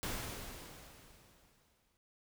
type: noise with exponential decay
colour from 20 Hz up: pink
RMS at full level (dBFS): -38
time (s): 0.03-1.97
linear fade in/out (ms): 0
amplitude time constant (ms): 420
effects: none